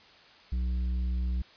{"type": "tone with tanh clipping", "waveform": "sine", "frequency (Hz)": 61.9, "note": "B1", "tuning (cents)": 5, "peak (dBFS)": -28, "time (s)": [0.52, 1.42], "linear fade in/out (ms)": 5, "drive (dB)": 7, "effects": ["white hiss -55 dBFS RMS until 1.56 s", "resampled to 11025 Hz"]}